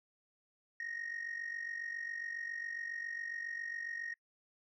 sine tone with amplitude modulation, 1864.7 Hz, A#6, in tune, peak -34 dBFS, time 0.8-4.14 s, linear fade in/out 2 ms, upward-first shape sine, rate 47.3 Hz, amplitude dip 80%, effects noise-tail reverb RT60 0.1 s tail -23 dB re dry + tanh soft clip ceiling -35 dBFS

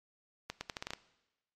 accelerating click train, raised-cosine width 0.2 ms, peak -20 dBFS, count 8, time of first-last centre 0.5-0.935 s, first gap 110 ms, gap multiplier 0.8, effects noise-tail reverb RT60 1.0 s tail -18 dB re dry + MP3 64 kbps

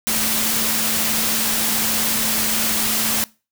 sine tone in noise, 220 Hz, A3, in tune, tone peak -30 dBFS, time 0.07-3.24 s, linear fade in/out 0 ms, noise white, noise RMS -20 dBFS, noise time 0.07-3.24 s, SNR -13 dB, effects noise-tail reverb RT60 0.3 s tail -22 dB re dry

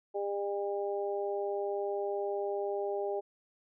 harmonic tone, 201.1 Hz, G3, 44 cents sharp, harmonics 2 / 3 / 4, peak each -33 / -37 / -39 dBFS, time 0.14-3.21 s, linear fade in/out 20 ms, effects none

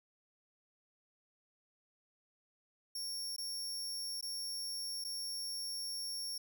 sawtooth tone with dropouts, 5500 Hz, F8, 27 cents flat, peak -36 dBFS, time 2.95-6.38 s, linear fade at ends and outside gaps 5 ms, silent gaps 3.364-3.381 / 4.211-4.226 / 5.041-5.047 s, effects none

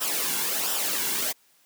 white noise with flanger, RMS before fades -27 dBFS, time 0-1.33 s, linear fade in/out 20 ms, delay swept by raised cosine 0.45 to 1.65 ms, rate 1.4 Hz, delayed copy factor -0.6, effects white hiss -62 dBFS RMS until 1.65 s + high-pass 150 Hz 12 dB/octave

